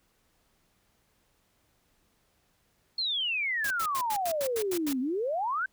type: exponential two-way sweep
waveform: sine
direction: down then up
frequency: 4339 to 246.9 to 1591 Hz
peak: -27 dBFS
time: 2.98-5.66 s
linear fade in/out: 5 ms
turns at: 5 s
type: noise bursts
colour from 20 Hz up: white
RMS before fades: -36 dBFS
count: 9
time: 3.64-4.931 s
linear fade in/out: 5 ms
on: 67 ms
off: 86 ms
effects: pink hiss -70 dBFS RMS until 5.72 s

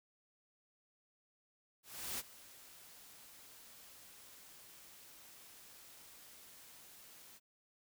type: noise with ADSR envelope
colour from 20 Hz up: white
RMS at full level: -40 dBFS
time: 1.83-7.4 s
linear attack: 360 ms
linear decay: 29 ms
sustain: -18 dB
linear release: 37 ms
effects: none

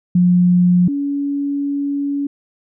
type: tone pair in turn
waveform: sine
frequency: 178.3 / 283 Hz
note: F3 / C#4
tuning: +36 / +36 cents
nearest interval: minor sixth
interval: 800 cents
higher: second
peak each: -9 / -17 dBFS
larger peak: first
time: 0.15-0.88 / 0.88-2.27 s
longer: second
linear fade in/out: 5 ms
effects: none

